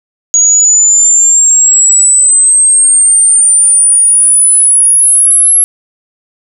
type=exponential sweep; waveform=sine; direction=up; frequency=6710 to 11175 Hz; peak=-3 dBFS; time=0.34-5.64 s; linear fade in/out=0 ms; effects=none